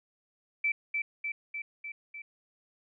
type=tone with echo; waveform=sine; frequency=2323 Hz; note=D7; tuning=20 cents flat; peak=-25 dBFS; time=0.64-0.72 s; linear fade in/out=5 ms; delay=300 ms; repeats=5; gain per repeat=-3 dB; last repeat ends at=2.22 s; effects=none